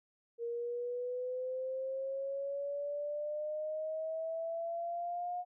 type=exponential sweep; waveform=sine; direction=up; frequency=466.2 to 719 Hz; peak=-35 dBFS; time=0.38-5.45 s; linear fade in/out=50 ms; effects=none